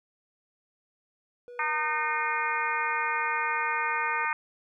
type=tone with pitch glide; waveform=triangle; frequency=486.6 to 472.2 Hz; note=B4 to A#4; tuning=-26 to +22 cents; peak=-40 dBFS; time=1.48-4.25 s; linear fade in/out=0 ms; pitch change=-52 cents; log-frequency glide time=1.64-2.1 s
type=harmonic tone; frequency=305.7 Hz; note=D#4; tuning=30 cents flat; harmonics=3 / 4 / 5 / 6 / 7 / 8; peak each=-31 / -32 / -33 / -34 / -34 / -35 dBFS; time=1.59-4.33 s; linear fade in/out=2 ms
effects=none